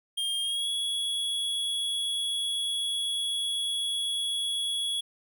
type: tone with pitch glide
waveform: square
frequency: 3214 to 3358 Hz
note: G7 to G#7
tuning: +43 to +18 cents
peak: -28 dBFS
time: 0.17-5.01 s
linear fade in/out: 10 ms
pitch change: +75 cents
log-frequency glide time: 0.42-0.68 s
effects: none